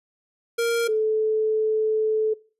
square / sine tone pair in turn, 466.2 / 435.1 Hz, A#4 / A4, 0 / -19 cents, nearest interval minor second, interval 119 cents, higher first, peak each -21 / -19 dBFS, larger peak second, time 0.58-0.88 / 0.88-2.34 s, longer second, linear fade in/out 10 ms, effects noise-tail reverb RT60 0.4 s tail -22 dB re dry + resampled to 32000 Hz

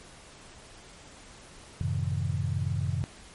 sine chord, F# diminished seventh, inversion none, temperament just, 92.5 / 111 / 133.2 / 159.84 Hz, F#2 / A2 / C3 / Eb3, 0 / +16 / +31 / +47 cents, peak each -30 / -34 / -31 / -35 dBFS, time 1.81-3.04 s, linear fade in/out 0 ms, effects pink hiss -50 dBFS RMS until 3.34 s + MP3 48 kbps

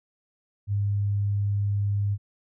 sine tone, 101.4 Hz, G#2, 41 cents flat, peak -22 dBFS, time 0.67-2.18 s, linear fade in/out 50 ms, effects none

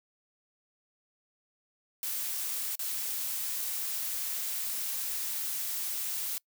blue noise with dropouts, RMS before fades -34 dBFS, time 2.03-6.38 s, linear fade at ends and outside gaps 0 ms, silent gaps 2.754-2.793 s, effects noise-tail reverb RT60 0.1 s tail -25 dB re dry

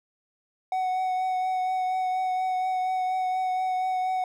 triangle tone with vibrato, 744 Hz, F#5, 9 cents sharp, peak -22 dBFS, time 0.72-4.24 s, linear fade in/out 2 ms, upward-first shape triangle, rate 4.2 Hz, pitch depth 17 cents each way, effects none

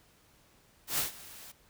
white noise with ADSR envelope, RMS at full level -29 dBFS, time 0.87-1.52 s, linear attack 110 ms, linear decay 130 ms, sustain -20 dB, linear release 8 ms, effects pink hiss -64 dBFS RMS until 1.69 s

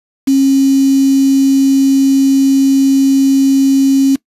sine tone with quantisation, 271.3 Hz, C#4, 37 cents flat, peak -6 dBFS, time 0.27-4.16 s, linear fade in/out 10 ms, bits 4, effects noise-tail reverb RT60 0.1 s tail -20 dB re dry + resampled to 32000 Hz

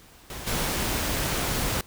pink noise with level steps, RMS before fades -37 / -27 dBFS, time 0.3-1.81 s, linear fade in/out 2 ms, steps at 0.46 s, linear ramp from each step 20 ms, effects pink hiss -52 dBFS RMS until 1.86 s

